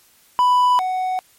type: tone pair in turn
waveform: triangle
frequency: 992 / 743.2 Hz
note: B5 / F#5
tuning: +7 / +7 cents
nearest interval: perfect fourth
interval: 500 cents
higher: first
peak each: -10 / -17 dBFS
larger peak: first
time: 0.39-0.79 / 0.79-1.19 s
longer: neither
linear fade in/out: 0 ms
effects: white hiss -54 dBFS RMS until 1.38 s + MP3 64 kbps